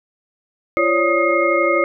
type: tone cluster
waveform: sine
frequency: 342.7 / 545 / 577 / 1249 / 2140 Hz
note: F4 / C#5 / D5 / D#6 / C7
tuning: -33 / -29 / -31 / +6 / +38 cents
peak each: -20 dBFS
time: 0.77-1.84 s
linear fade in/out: 0 ms
effects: none